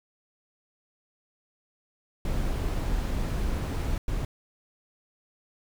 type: noise bursts at uneven times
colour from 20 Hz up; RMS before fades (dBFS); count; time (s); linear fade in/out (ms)
brown; -28; 2; 2.25-3.98 / 4.08-4.25; 2
effects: none